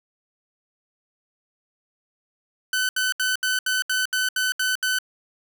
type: tone bursts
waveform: sawtooth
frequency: 1512 Hz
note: F#6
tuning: 37 cents sharp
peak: -17 dBFS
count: 10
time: 2.73-4.987 s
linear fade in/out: 2 ms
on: 160 ms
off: 73 ms
effects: none